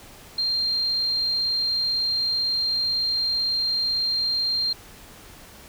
sine tone, 4186 Hz, C8, in tune, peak -21 dBFS, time 0.38-4.73 s, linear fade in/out 5 ms, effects pink hiss -46 dBFS RMS until 5.68 s

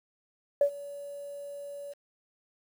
sine tone with ADSR envelope, 570 Hz, C#5, 48 cents sharp, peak -17 dBFS, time 0.61-1.94 s, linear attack 3 ms, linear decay 83 ms, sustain -21 dB, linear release 23 ms, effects tanh soft clip ceiling -13 dBFS + 9-bit

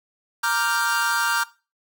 45% pulse chord, G minor seventh, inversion first, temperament equal, 932.3 / 1174.7 / 1396.9 / 1568 Hz, Bb5 / D6 / F6 / G6, 0 / 0 / 0 / 0 cents, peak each -26 / -28 / -25 / -25 dBFS, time 0.43-1.44 s, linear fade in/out 10 ms, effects noise-tail reverb RT60 0.3 s tail -18 dB re dry

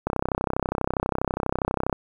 click train, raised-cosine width 1 ms, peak -9 dBFS, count 61, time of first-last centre 0.07-1.928 s, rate 32.3 Hz, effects 8-bit

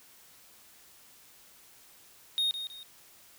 triangle tone with echo, 3712 Hz, A#7, 8 cents flat, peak -24 dBFS, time 2.38-2.51 s, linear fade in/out 0 ms, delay 160 ms, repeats 2, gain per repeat -9 dB, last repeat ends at 2.83 s, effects white hiss -57 dBFS RMS until 3.38 s

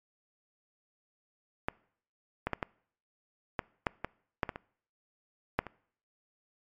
clicks, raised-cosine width 0.5 ms, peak -14 / -15 / -15 / -16 / -14 / -12 / -17 / -12 / -19 / -24 / -10 / -26 dBFS, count 12, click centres 1.685 / 2.47 / 2.533 / 2.628 / 3.592 / 3.868 / 4.046 / 4.432 / 4.492 / 4.559 / 5.59 / 5.667 s, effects noise-tail reverb RT60 0.6 s tail -24 dB re dry + MP3 64 kbps

